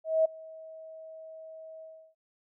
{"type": "tone with ADSR envelope", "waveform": "sine", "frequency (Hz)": 640, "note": "D#5", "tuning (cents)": 49, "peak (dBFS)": -19, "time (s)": [0.04, 2.15], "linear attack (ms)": 210, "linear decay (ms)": 10, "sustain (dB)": -24, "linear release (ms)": 330, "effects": []}